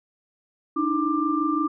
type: tone cluster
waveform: sine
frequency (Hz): 294.3 / 320.1 / 1186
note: D4 / D#4 / D6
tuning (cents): +4 / +49 / +17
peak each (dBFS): -25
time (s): 0.76-1.68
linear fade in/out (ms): 10
effects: none